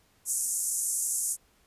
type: band-pass noise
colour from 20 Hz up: white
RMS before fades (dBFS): -30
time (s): 0.25-1.37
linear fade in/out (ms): 50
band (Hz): 6500 to 11000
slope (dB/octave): 48
effects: pink hiss -65 dBFS RMS until 1.66 s + resampled to 32000 Hz